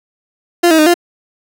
30% pulse tone with pitch steps, 346.8 / 319.2 / 307.1 / 348.1 Hz, F4 / D#4 / D#4 / F4, -12 / +44 / -23 / -6 cents, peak -4 dBFS, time 0.63-0.942 s, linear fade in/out 10 ms, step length 78 ms, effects none

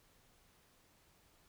silence, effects pink hiss -69 dBFS RMS until 1.48 s

